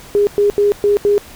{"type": "tone bursts at uneven times", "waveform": "sine", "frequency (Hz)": 409.3, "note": "G#4", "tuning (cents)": -25, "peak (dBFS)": -9, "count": 5, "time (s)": [[0.15, 0.27], [0.38, 0.5], [0.58, 0.72], [0.84, 0.97], [1.05, 1.18]], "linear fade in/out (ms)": 0, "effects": ["pink hiss -38 dBFS RMS until 1.35 s"]}